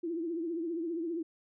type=tone with vibrato; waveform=sine; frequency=333.7 Hz; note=E4; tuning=21 cents sharp; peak=-32 dBFS; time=0.03-1.23 s; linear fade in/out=10 ms; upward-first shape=triangle; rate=15 Hz; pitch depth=110 cents each way; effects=none